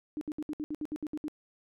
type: tone bursts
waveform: sine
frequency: 302.2 Hz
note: D4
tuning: 50 cents sharp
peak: -32 dBFS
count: 11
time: 0.17-1.282 s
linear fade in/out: 0 ms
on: 42 ms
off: 65 ms
effects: none